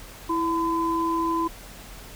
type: tone pair together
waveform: sine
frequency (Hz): 330 / 1014.3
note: E4 / B5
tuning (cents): +2 / +46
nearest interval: octave + perfect fifth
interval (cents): 1944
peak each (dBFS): -25 / -24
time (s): 0.29-1.48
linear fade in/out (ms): 10
effects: added 42 Hz sine -45 dBFS peak until 2.15 s + pink hiss -44 dBFS RMS until 2.15 s